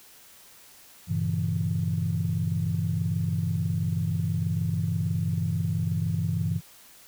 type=chord; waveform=sine; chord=G diminished seventh; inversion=none; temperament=equal; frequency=98 / 116.54 / 138.59 / 164.81 Hz; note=G2 / Bb2 / Db3 / Fb3; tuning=0 / 0 / 0 / 0 cents; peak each=-28 / -32 / -32 / -27 dBFS; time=1.07-6.61 s; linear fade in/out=50 ms; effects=tanh soft clip ceiling -15 dBFS + white hiss -52 dBFS RMS until 7.07 s